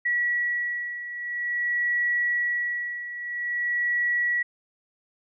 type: beating tone pair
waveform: sine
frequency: 1932 / 1932.49 Hz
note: B6 / B6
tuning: -39 / -38 cents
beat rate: 0.49 Hz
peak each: -30 / -25 dBFS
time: 0.05-4.43 s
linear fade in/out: 10 ms
effects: none